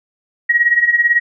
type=tone with tremolo; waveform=sine; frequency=1900 Hz; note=A#6; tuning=33 cents sharp; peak=-7 dBFS; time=0.49-1.2 s; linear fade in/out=10 ms; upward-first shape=sine; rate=18 Hz; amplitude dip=75%; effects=none